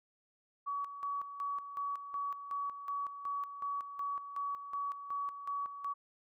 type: tone with tremolo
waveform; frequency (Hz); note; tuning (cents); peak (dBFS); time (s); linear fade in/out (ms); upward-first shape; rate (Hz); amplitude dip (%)
sine; 1133; C#6; +37; -34; 0.66-5.94; 20; square; 2.7; 65
effects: none